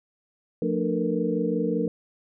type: tone cluster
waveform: sine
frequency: 177.6 / 225.4 / 297.6 / 450.1 / 475.4 Hz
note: F3 / A3 / D4 / A4 / A#4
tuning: +29 / +42 / +23 / +39 / +34 cents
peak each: -29 dBFS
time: 0.62-1.88 s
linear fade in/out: 2 ms
effects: none